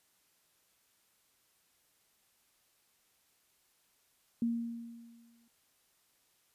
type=tone with exponential decay; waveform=sine; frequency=233.1 Hz; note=A#3; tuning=in tune; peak=-27 dBFS; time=4.42-5.48 s; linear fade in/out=2 ms; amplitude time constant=230 ms; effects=white hiss -72 dBFS RMS until 6.54 s + resampled to 32000 Hz